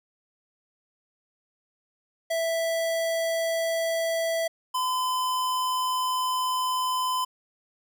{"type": "tone pair in turn", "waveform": "square", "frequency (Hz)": [659.3, 1017.4], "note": ["E5", "C6"], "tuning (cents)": [0, -49], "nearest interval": "minor sixth", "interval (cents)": 751, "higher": "second", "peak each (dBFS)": -25, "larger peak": "neither", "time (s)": [[2.3, 4.48], [4.74, 7.25]], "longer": "second", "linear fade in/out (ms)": 10, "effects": []}